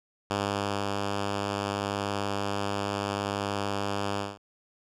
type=tone with ADSR envelope; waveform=5% pulse; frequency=100.7 Hz; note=G2; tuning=47 cents sharp; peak=-15 dBFS; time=0.3-4.38 s; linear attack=3 ms; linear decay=510 ms; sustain=-2 dB; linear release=200 ms; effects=low-pass 7000 Hz 12 dB/octave